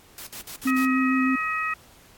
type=noise bursts; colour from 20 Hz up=white; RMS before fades=-38 dBFS; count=5; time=0.18-0.851 s; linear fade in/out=0 ms; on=87 ms; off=59 ms
type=tone with vibrato; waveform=sine; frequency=261.6 Hz; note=C4; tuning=in tune; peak=-20 dBFS; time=0.65-1.36 s; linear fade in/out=10 ms; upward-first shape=sine; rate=6.5 Hz; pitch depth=13 cents each way
type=harmonic tone; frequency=634 Hz; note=D#5; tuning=32 cents sharp; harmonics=2 / 3 / 4; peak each=-27 / -29 / -30 dBFS; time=0.67-1.74 s; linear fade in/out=5 ms
effects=pink hiss -53 dBFS RMS until 2.17 s + AAC 64 kbps